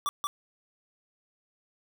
square tone with echo, 1158 Hz, D6, 25 cents flat, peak -27 dBFS, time 0.06-0.09 s, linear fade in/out 0 ms, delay 180 ms, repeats 1, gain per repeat -2 dB, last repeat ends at 0.27 s, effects none

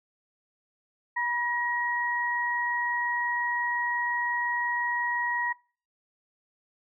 sine tone pair together, 970 / 1895.7 Hz, B5 / A#6, -31 / +29 cents, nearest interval octave, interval 1160 cents, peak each -29 / -28 dBFS, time 1.16-5.53 s, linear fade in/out 10 ms, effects noise-tail reverb RT60 0.4 s tail -24 dB re dry

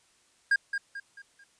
triangle tone with echo, 1618 Hz, G#6, 46 cents flat, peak -18 dBFS, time 0.51-0.56 s, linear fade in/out 5 ms, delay 220 ms, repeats 4, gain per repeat -8 dB, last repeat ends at 1.44 s, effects white hiss -65 dBFS RMS until 1.59 s + resampled to 22050 Hz

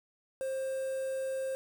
triangle tone with quantisation, 530 Hz, C5, 22 cents sharp, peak -30 dBFS, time 0.41-1.55 s, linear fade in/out 0 ms, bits 8, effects none

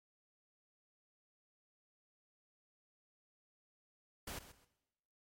pink noise with echo, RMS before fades -45 dBFS, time 4.27-4.39 s, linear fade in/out 5 ms, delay 130 ms, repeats 2, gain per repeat -13 dB, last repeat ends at 4.65 s, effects noise-tail reverb RT60 1.0 s tail -19 dB re dry + MP3 64 kbps

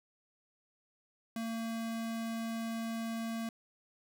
square tone, 227.2 Hz, A#3, 44 cents flat, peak -36 dBFS, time 1.36-3.49 s, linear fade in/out 2 ms, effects none

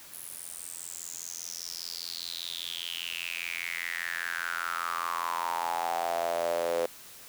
sawtooth tone with high-pass filter sweep, 85 Hz, F2, 46 cents flat, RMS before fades -34 dBFS, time 0.13-6.86 s, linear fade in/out 5 ms, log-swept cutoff 11000 to 500 Hz, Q 7.4, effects white hiss -49 dBFS RMS until 7.28 s

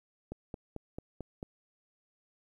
click train, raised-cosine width 2 ms, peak -26 dBFS, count 6, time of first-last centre 0.32-1.429 s, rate 4.51 Hz, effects 11-bit

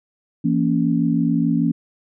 sine chord, A# diminished, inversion second, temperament just, 167.82 / 233.1 / 279.7 Hz, E3 / A#3 / C#4, +31 / 0 / +16 cents, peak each -20 dBFS, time 0.44-1.72 s, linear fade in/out 10 ms, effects none

